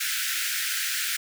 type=high-pass noise; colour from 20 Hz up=pink; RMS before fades=-28 dBFS; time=0-1.17 s; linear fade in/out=10 ms; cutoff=1400 Hz; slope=96 dB/octave; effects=none